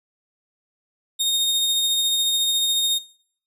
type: tone with tremolo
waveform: sawtooth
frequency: 3700 Hz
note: A#7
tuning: 14 cents flat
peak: -15 dBFS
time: 1.19-2.99 s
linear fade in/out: 20 ms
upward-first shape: sine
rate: 14 Hz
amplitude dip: 25%
effects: noise-tail reverb RT60 0.6 s tail -21 dB re dry + resampled to 32000 Hz